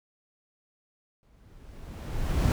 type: noise with exponential growth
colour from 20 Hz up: brown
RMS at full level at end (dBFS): -21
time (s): 1.23-2.52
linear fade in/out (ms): 0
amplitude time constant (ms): 280
effects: none